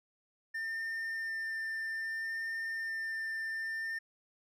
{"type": "tone with vibrato", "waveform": "triangle", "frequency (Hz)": 1800, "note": "A6", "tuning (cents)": 39, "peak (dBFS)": -33, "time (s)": [0.54, 3.99], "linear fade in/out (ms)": 10, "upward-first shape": "sine", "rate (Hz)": 0.62, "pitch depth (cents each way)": 9, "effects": []}